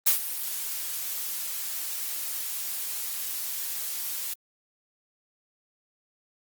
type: noise with ADSR envelope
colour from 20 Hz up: blue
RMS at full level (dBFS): -18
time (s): 0.06-4.34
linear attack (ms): 12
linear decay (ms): 110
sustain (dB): -14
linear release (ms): 10
effects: Opus 32 kbps